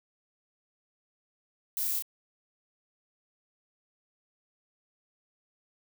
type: noise with echo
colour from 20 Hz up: violet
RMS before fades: -32 dBFS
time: 1.77-1.99 s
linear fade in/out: 0 ms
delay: 33 ms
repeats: 1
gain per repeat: -3 dB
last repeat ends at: 2.023 s
effects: none